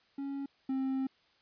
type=tone pair in turn; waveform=triangle; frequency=277.2 / 265.4 Hz; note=C#4 / C4; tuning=0 / +25 cents; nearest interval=minor second; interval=75 cents; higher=first; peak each=-33 / -28 dBFS; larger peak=second; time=0.18-0.46 / 0.69-1.07 s; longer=second; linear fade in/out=5 ms; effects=white hiss -68 dBFS RMS until 1.41 s + resampled to 11025 Hz